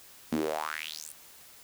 sawtooth tone with high-pass filter sweep, 77.3 Hz, D#2, 11 cents flat, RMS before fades -34 dBFS, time 0.32-1.12 s, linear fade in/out 0 ms, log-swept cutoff 220 to 10000 Hz, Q 5, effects white hiss -53 dBFS RMS until 1.63 s

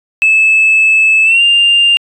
sine tone with pitch glide, 2610 to 2797 Hz, E7 to F7, -18 to +2 cents, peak -4 dBFS, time 0.22-1.97 s, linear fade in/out 0 ms, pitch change +120 cents, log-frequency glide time 1.24-1.42 s, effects tanh soft clip ceiling -2 dBFS

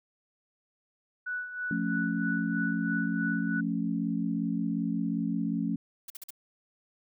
sine tone with tremolo, 1480 Hz, F#6, in tune, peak -30 dBFS, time 1.26-3.61 s, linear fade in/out 10 ms, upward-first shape sine, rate 3.1 Hz, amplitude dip 65%
sine chord, F augmented, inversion none, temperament equal, 174.61 / 220 / 277.2 Hz, F3 / A3 / C#4, 0 / 0 / 0 cents, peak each -32 / -31 / -32 dBFS, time 1.71-5.76 s, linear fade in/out 2 ms
blue noise bursts, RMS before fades -41 dBFS, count 4, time 6.08-6.306 s, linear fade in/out 5 ms, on 22 ms, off 46 ms
effects none

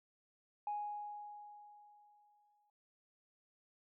sine tone with exponential decay, 830.6 Hz, G#5, in tune, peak -35 dBFS, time 0.67-2.7 s, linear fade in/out 2 ms, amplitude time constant 440 ms, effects noise-tail reverb RT60 0.5 s tail -23 dB re dry + tanh soft clip ceiling -32 dBFS

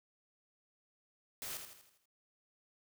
white noise with echo, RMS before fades -43 dBFS, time 1.42-1.57 s, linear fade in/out 0 ms, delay 81 ms, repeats 6, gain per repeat -6 dB, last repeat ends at 2.056 s, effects none

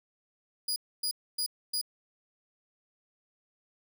sawtooth tone bursts, 4902 Hz, D#8, 27 cents flat, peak -26 dBFS, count 4, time 0.68-1.814 s, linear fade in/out 5 ms, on 81 ms, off 270 ms, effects none

